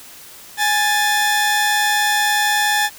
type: tone pair together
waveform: sawtooth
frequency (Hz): 830.6 / 1761.1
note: G#5 / A6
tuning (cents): 0 / +1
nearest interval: octave + minor second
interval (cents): 1301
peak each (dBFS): -14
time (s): 0.57-2.9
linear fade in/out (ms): 50
effects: white hiss -40 dBFS RMS until 2.98 s